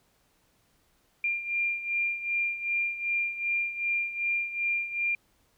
sine beating tone pair, 2392 / 2394.6 Hz, D7 / D7, +31 / +33 cents, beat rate 2.6 Hz, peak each -28 / -33 dBFS, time 1.24-5.15 s, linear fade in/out 2 ms, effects pink hiss -68 dBFS RMS until 5.57 s

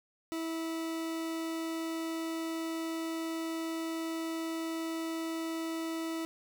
40% pulse tone, 326.3 Hz, E4, 18 cents flat, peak -33 dBFS, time 0.32-6.25 s, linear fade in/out 0 ms, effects none

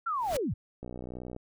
sine linear sweep, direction down, 1400 to 65.1 Hz, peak -28 dBFS, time 0.06-0.54 s, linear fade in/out 10 ms
pink noise with exponential growth, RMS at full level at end -32 dBFS, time 0.13-0.37 s, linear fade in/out 5 ms, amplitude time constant 51 ms
click train, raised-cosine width 2 ms, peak -27 dBFS, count 34, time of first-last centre 0.83-1.364 s, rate 61.8 Hz
effects none

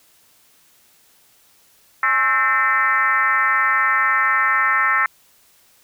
sine tone with frequency modulation, 1568 Hz, G6, in tune, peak -14 dBFS, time 2.03-5.06 s, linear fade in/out 2 ms, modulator 244 Hz, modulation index 2, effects white hiss -55 dBFS RMS until 5.83 s

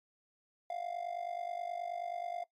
triangle tone with amplitude modulation, 698.5 Hz, F5, in tune, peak -31 dBFS, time 0.7-2.44 s, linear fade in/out 2 ms, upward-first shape sine, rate 49.4 Hz, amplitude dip 85%, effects noise-tail reverb RT60 0.1 s tail -18 dB re dry + MP3 64 kbps

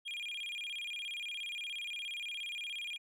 triangle tone with vibrato, 2802 Hz, F7, 5 cents sharp, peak -37 dBFS, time 0.05-2.98 s, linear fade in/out 20 ms, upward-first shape square, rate 17 Hz, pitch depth 260 cents each way, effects none

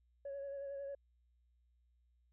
sine tone with vibrato, 557 Hz, C#5, 8 cents sharp, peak -40 dBFS, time 0.25-0.95 s, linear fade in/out 5 ms, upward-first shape sine, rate 11 Hz, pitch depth 25 cents each way, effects tanh soft clip ceiling -39 dBFS + added 60 Hz sine -70 dBFS peak until 2.32 s

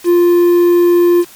triangle tone with quantisation, 349.2 Hz, F4, in tune, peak -4 dBFS, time 0.04-1.25 s, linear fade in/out 50 ms, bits 5, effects white hiss -39 dBFS RMS until 1.35 s + MP3 96 kbps

